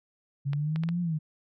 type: exponential two-way sweep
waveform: sine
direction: up then down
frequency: 137.6 to 177.6 to 149.4 Hz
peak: -26 dBFS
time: 0.45-1.19 s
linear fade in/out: 20 ms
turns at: 1.01 s
type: clicks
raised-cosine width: 0.3 ms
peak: -23 dBFS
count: 4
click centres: 0.533 / 0.76 / 0.836 / 0.889 s
effects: none